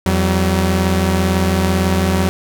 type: tone pair together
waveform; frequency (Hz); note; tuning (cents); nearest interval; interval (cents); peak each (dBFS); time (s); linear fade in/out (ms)
sawtooth; 86.02 / 190; F2 / F#3; -26 / +46; octave + major second; 1372; -12; 0.06-2.29; 0
effects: none